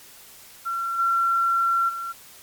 sine tone with level steps, 1362 Hz, F6, 44 cents flat, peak -24 / -18 / -28 dBFS, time 0.65-2.13 s, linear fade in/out 20 ms, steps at 0.98 / 1.88 s, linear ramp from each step 20 ms, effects white hiss -47 dBFS RMS until 2.42 s + MP3 96 kbps

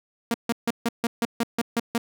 sawtooth tone bursts, 233.1 Hz, A#3, in tune, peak -17 dBFS, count 10, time 0.31-1.98 s, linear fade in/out 2 ms, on 32 ms, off 150 ms, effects none

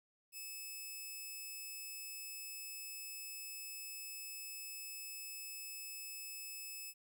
5% pulse tone, 2600 Hz, E7, 24 cents flat, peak -36 dBFS, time 0.32-6.94 s, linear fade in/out 50 ms, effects 13-bit

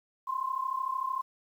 sine tone pair together, 1032 / 1065.3 Hz, C6 / C6, -24 / +31 cents, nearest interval minor second, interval 55 cents, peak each -33 / -32 dBFS, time 0.27-1.22 s, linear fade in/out 10 ms, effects 10-bit

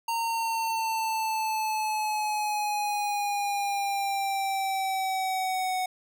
square exponential sweep, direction down, 923 to 740 Hz, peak -27 dBFS, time 0.08-5.86 s, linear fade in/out 5 ms, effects none

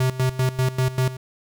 square tone with tremolo, 129.2 Hz, C3, 21 cents flat, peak -18 dBFS, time 0-1.17 s, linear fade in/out 5 ms, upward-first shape square, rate 5.1 Hz, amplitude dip 80%, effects none

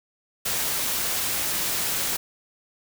white noise, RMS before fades -26 dBFS, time 0.45-2.17 s, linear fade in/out 10 ms, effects none

